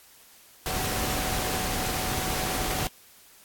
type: tone in noise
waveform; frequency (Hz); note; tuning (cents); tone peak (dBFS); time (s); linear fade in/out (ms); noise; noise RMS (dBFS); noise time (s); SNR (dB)
sine; 747; F#5; +16; -35; 0.66-2.87; 0; pink; -29; 0.66-2.87; -9
effects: white hiss -54 dBFS RMS until 3.44 s + AAC 64 kbps